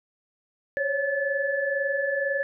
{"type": "tone cluster", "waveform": "sine", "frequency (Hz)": [538, 560, 1731], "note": ["C5", "C#5", "A6"], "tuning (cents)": [48, 18, -29], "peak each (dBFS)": [-31, -27, -27], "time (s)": [0.77, 2.43], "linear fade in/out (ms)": 0, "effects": []}